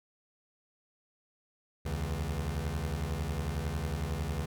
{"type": "beating tone pair", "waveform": "25% pulse", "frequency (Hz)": [70, 81], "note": ["C#2", "E2"], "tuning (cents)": [18, -30], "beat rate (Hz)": 11, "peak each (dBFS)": -31, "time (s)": [1.85, 4.46], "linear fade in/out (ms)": 10, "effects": []}